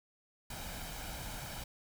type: noise with comb filter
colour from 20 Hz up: pink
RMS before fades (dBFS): -43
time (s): 0.5-1.64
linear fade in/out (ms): 5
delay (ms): 1.3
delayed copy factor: +0.55
effects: none